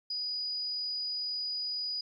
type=tone; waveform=sine; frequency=4929 Hz; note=D#8; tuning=17 cents flat; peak=-32 dBFS; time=0.1-2.01 s; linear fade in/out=5 ms; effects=12-bit